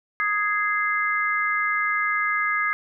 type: chord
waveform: sine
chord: Ab major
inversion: second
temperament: just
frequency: 1245.9 / 1661.2 / 2077 Hz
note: Eb6 / Ab6 / C7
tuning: +2 / 0 / -13 cents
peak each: -25 dBFS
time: 0.2-2.73 s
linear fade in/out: 0 ms
effects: none